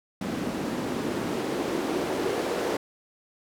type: noise with band-pass filter sweep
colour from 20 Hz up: white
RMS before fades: -29 dBFS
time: 0.21-2.77 s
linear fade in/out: 5 ms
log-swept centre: 230 to 410 Hz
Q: 2
effects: none